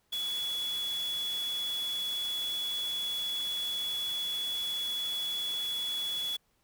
sine tone in noise, 3390 Hz, G#7, 35 cents sharp, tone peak -31 dBFS, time 0.12-6.37 s, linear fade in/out 10 ms, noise white, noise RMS -44 dBFS, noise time 0.12-6.37 s, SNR +10 dB, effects pink hiss -73 dBFS RMS until 6.63 s

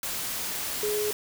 sine tone in noise, 420.1 Hz, G#4, 20 cents sharp, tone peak -26 dBFS, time 0.83-1.11 s, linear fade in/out 2 ms, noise white, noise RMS -32 dBFS, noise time 0.03-1.13 s, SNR +3 dB, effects none

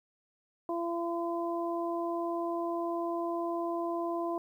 harmonic tone, 339.8 Hz, F4, 47 cents flat, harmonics 1 / 2 / 3, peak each -33 / -35 / -38 dBFS, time 0.69-4.38 s, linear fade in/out 2 ms, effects 11-bit

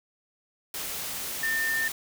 sine tone in noise, 1800 Hz, A6, 39 cents sharp, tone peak -25 dBFS, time 1.43-1.88 s, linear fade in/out 2 ms, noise white, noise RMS -34 dBFS, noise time 0.74-1.92 s, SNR +6 dB, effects none

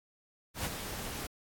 pink noise with ADSR envelope, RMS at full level -33 dBFS, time 0.54-1.27 s, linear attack 110 ms, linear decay 36 ms, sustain -7 dB, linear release 7 ms, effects AAC 64 kbps

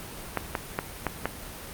clicks, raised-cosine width 0.5 ms, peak -10 dBFS, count 5, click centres 0.373 / 0.552 / 0.789 / 1.067 / 1.256 s, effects pink hiss -40 dBFS RMS until 1.73 s + Opus 32 kbps

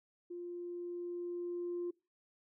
sine tone with level ramp, 350 Hz, F4, 4 cents sharp, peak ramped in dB -41 to -34 dBFS, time 0.3-1.91 s, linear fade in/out 10 ms, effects noise-tail reverb RT60 0.3 s tail -25 dB re dry + tanh soft clip ceiling -32 dBFS

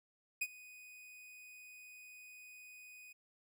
45% pulse tone with ADSR envelope, 2489 Hz, D#7, in tune, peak -32 dBFS, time 0.41-3.13 s, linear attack 9 ms, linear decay 48 ms, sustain -21 dB, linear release 10 ms, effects none

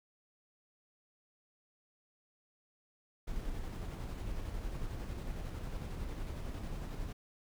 brown noise with tremolo, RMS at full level -39 dBFS, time 3.27-7.13 s, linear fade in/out 10 ms, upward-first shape square, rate 11 Hz, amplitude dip 25%, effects none

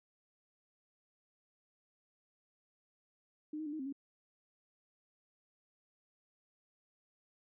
sine tone with pitch steps, 304.1 / 313.3 / 293.1 / 312.6 / 264.6 / 277.8 Hz, D#4 / D#4 / D4 / D#4 / C4 / C#4, -40 / +12 / -3 / +8 / +20 / +4 cents, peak -38 dBFS, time 3.53-3.926 s, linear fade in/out 5 ms, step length 66 ms, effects none

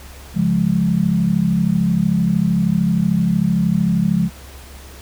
sine chord, Db major, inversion none, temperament equal, 138.59 / 174.61 / 207.7 Hz, Db3 / F3 / Ab3, 0 / 0 / 0 cents, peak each -22 / -16 / -18 dBFS, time 0.34-4.3 s, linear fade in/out 50 ms, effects added 68 Hz sine -37 dBFS peak until 5.01 s + pink hiss -41 dBFS RMS until 5.01 s

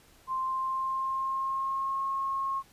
sine tone with pitch glide, 1046.5 to 1082.8 Hz, C6 to C#6, 0 to -41 cents, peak -28 dBFS, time 0.27-2.63 s, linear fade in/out 50 ms, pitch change +59 cents, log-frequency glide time 0.41-2.03 s, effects pink hiss -59 dBFS RMS until 2.72 s + resampled to 32000 Hz

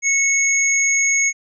sine tone pair together, 2200 / 6574 Hz, C#7 / G#8, -14 / -19 cents, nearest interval octave + perfect fifth, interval 1895 cents, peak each -17 dBFS, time 0.02-1.33 s, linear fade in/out 50 ms, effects none

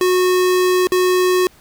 square tone with dropouts, 365.7 Hz, F#4, 20 cents flat, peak -13 dBFS, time 0.01-1.47 s, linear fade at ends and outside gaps 1 ms, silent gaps 0.871-0.92 s, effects pink hiss -49 dBFS RMS until 1.6 s

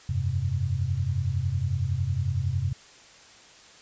sine chord, F suspended second, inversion none, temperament just, 87.31 / 98.22 / 130.96 Hz, F2 / G2 / C3, 0 / +4 / +2 cents, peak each -29 / -28 / -28 dBFS, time 0.09-2.73 s, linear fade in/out 5 ms, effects white hiss -51 dBFS RMS until 3.81 s + resampled to 16000 Hz

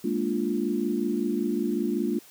sine chord, Bb dominant seventh, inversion third, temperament equal, 207.7 / 233.1 / 293.7 / 349.2 Hz, Ab3 / Bb3 / D4 / F4, 0 / 0 / 0 / 0 cents, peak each -30 / -29 / -30 / -29 dBFS, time 0.04-2.19 s, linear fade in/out 5 ms, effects white hiss -52 dBFS RMS until 2.3 s + high-pass 80 Hz 12 dB/octave

